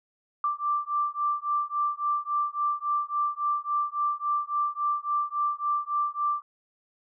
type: beating tone pair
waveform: sine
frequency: 1174.7 / 1178.3 Hz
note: D6 / D6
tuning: 0 / +5 cents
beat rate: 3.6 Hz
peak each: -28 dBFS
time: 0.44-6.42 s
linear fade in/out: 2 ms
effects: none